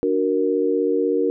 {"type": "chord", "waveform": "sine", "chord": "D augmented", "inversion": "none", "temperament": "equal", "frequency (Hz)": [293.7, 370, 466.2], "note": ["D4", "F#4", "A#4"], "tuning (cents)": [0, 0, 0], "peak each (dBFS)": [-23, -22, -20], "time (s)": [0.03, 1.3], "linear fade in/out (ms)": 0, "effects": []}